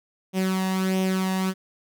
sawtooth tone with flanger, 188.4 Hz, F#3, 32 cents sharp, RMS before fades -24 dBFS, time 0.33-1.54 s, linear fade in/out 50 ms, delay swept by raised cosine 0.33 to 1.1 ms, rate 1.5 Hz, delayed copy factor +0.6, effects none

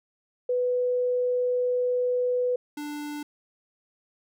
sine / square tone pair in turn, 495.9 / 294.9 Hz, B4 / D4, +7 / +7 cents, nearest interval major sixth, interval 900 cents, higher first, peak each -22 / -33 dBFS, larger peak first, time 0.49-2.56 / 2.77-3.23 s, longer first, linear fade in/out 5 ms, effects none

